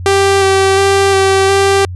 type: tone with vibrato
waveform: sawtooth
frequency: 390 Hz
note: G4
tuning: 9 cents flat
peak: -4 dBFS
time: 0.06-1.85 s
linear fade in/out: 0 ms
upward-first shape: square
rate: 1.4 Hz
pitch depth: 13 cents each way
effects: added 90 Hz sine -21 dBFS peak until 1.95 s + resampled to 24000 Hz